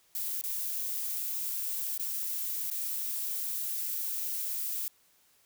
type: noise with dropouts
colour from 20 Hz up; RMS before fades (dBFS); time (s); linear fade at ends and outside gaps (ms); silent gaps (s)
violet; -34; 0.15-4.88; 1; 0.413-0.438 / 1.978-1.996 / 2.701-2.713
effects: white hiss -66 dBFS RMS until 5.45 s